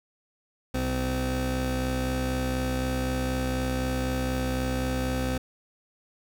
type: tone pair together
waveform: 25% pulse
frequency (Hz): 64 / 257.1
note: C2 / C4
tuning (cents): -38 / -30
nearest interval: 2 octaves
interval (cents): 2408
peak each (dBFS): -25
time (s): 0.74-5.38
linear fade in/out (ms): 5
effects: none